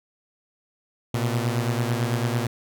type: beating tone pair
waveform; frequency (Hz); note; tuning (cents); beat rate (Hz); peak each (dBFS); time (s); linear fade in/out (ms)
sawtooth; 116.5 / 125.5; A#2 / B2; -1 / +28; 9; -20 / -23; 1.14-2.47; 5
effects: none